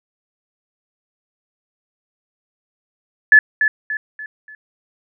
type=tone with echo; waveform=sine; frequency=1724 Hz; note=A6; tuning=36 cents flat; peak=-4 dBFS; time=3.32-3.39 s; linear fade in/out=2 ms; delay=290 ms; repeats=4; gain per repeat=-8 dB; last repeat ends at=4.55 s; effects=none